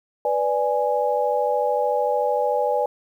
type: chord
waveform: sine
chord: G# diminished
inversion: first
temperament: equal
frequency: 493.9 / 587.3 / 830.6 Hz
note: B4 / D5 / G#5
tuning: 0 / 0 / 0 cents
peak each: -23 dBFS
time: 0.25-2.86 s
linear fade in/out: 2 ms
effects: 9-bit